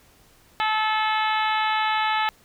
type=harmonic tone; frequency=433.7 Hz; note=A4; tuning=25 cents flat; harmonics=2 / 3 / 4 / 5 / 6 / 7 / 8 / 9; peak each=-23 / -27 / -29 / -31 / -33 / -34 / -35 / -36 dBFS; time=0.6-2.29 s; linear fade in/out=0 ms; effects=pink hiss -56 dBFS RMS until 2.44 s